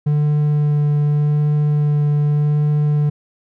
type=tone with vibrato; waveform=triangle; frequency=148 Hz; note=D3; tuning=14 cents sharp; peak=-11 dBFS; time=0.06-3.1 s; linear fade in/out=10 ms; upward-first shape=sine; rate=0.85 Hz; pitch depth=10 cents each way; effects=none